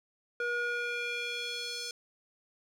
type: tone with band-pass filter sweep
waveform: square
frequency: 479.2 Hz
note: A#4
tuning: 48 cents sharp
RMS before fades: -35 dBFS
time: 0.4-1.91 s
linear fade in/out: 2 ms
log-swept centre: 1200 to 5300 Hz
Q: 2
effects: none